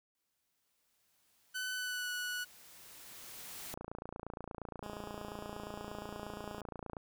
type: noise with exponential growth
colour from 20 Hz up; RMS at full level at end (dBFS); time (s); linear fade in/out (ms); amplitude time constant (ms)
white; -45; 0.15-3.74; 1; 780
type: tone with pitch glide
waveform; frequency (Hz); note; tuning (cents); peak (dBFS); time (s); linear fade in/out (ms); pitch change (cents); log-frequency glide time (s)
sawtooth; 1506 to 1472.5; F#6 to F#6; +30 to -9; -33; 1.54-2.45; 20; -39; 1.74-2.1
type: click train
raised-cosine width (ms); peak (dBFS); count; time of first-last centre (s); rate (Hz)
1; -28; 93; 3.74-6.968; 28.5
type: tone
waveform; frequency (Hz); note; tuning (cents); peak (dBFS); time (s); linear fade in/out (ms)
10% pulse; 207.7; G#3; 0; -38; 4.83-6.61; 2
effects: none